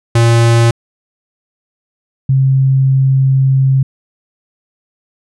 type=tone pair in turn; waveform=square / sine; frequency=116.54 / 133.78 Hz; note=A#2 / C3; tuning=0 / +39 cents; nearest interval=major second; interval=239 cents; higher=second; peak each=-7 dBFS; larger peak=neither; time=0.15-0.71 / 2.29-3.83 s; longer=second; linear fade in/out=5 ms; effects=resampled to 24000 Hz